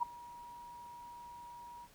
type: tone with ADSR envelope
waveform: sine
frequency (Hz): 956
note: A#5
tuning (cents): +43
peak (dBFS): -27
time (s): 0-1.88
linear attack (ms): 26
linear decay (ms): 8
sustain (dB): -21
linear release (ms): 49
effects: pink hiss -63 dBFS RMS until 1.94 s